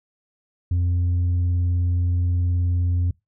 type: tone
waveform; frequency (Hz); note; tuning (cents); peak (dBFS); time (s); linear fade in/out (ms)
sine; 88.1; F2; +16; -15; 0.71-3.11; 5
effects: noise-tail reverb RT60 0.2 s tail -25 dB re dry + tanh soft clip ceiling -17 dBFS